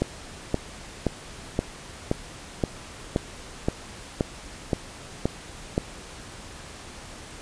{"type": "click train", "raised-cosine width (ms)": 2, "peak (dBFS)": -8, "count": 12, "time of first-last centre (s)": [0.02, 5.779], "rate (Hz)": 1.91, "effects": ["pink hiss -42 dBFS RMS until 7.41 s", "resampled to 22050 Hz"]}